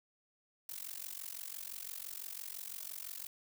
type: noise with amplitude modulation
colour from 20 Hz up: blue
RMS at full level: -41 dBFS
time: 0.69-3.27 s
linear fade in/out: 2 ms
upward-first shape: sine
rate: 45.9 Hz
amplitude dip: 95%
effects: none